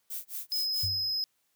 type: noise with tremolo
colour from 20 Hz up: violet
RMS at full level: -36 dBFS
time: 0.1-0.89 s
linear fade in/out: 5 ms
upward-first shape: sine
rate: 4.6 Hz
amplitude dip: 100%
type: tone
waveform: triangle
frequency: 5090 Hz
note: D#8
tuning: 39 cents sharp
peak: -27 dBFS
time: 0.52-1.24 s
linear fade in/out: 0 ms
type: tone with exponential decay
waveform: sine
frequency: 95.4 Hz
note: G2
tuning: 47 cents flat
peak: -29 dBFS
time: 0.83-1.2 s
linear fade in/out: 5 ms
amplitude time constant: 80 ms
effects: white hiss -74 dBFS RMS until 1.55 s + high-pass 60 Hz 12 dB/octave